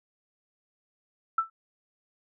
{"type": "tone with exponential decay", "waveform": "sine", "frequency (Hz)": 1327, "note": "E6", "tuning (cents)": 11, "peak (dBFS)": -18, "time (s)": [1.38, 1.5], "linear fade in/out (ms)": 5, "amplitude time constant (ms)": 25, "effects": []}